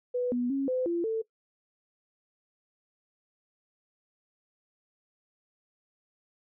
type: tone with pitch steps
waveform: sine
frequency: 494.1 / 244.7 / 273.6 / 510 / 342.2 / 445.7 Hz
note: B4 / B3 / C#4 / C5 / F4 / A4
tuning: +1 / -16 / -23 / -44 / -35 / +22 cents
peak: -26 dBFS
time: 0.14-1.22 s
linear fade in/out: 10 ms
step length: 180 ms
effects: noise-tail reverb RT60 0.1 s tail -20 dB re dry